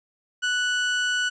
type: tone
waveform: 30% pulse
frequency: 1480 Hz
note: F#6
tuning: in tune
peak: -19 dBFS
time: 0.42-1.3 s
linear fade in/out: 20 ms
effects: resampled to 16000 Hz + 10-bit